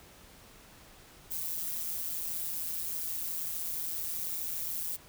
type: noise with amplitude modulation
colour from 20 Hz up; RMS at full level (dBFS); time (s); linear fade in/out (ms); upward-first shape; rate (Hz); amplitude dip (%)
violet; -32; 1.3-4.97; 20; sine; 165; 80
effects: pink hiss -55 dBFS RMS until 5.08 s